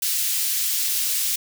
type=high-pass noise; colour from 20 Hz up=white; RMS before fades=-23 dBFS; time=0.02-1.36 s; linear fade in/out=5 ms; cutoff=3100 Hz; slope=12 dB/octave; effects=none